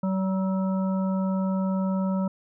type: harmonic tone with a mistuned harmonic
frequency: 190.2 Hz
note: F#3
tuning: 48 cents sharp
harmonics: 1 / 3 / 5 / 7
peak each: -23 / -33 / -37 / -40 dBFS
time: 0.03-2.28 s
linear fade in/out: 5 ms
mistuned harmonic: 7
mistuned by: -27 cents
effects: none